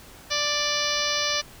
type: harmonic tone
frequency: 588 Hz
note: D5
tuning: 2 cents sharp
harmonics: 1 / 2 / 3 / 4 / 5 / 6 / 7 / 8 / 9 / 10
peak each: -32 / -32 / -32 / -32 / -32 / -32 / -32 / -32 / -32 / -32 dBFS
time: 0.3-1.42 s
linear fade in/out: 20 ms
effects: pink hiss -47 dBFS RMS until 1.6 s